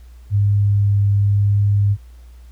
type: tone with vibrato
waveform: sine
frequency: 101.4 Hz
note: G#2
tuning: 41 cents flat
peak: -12 dBFS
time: 0.3-1.97 s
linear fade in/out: 50 ms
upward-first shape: triangle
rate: 0.96 Hz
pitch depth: 9 cents each way
effects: added 60 Hz sine -38 dBFS peak until 2.51 s + pink hiss -57 dBFS RMS until 2.51 s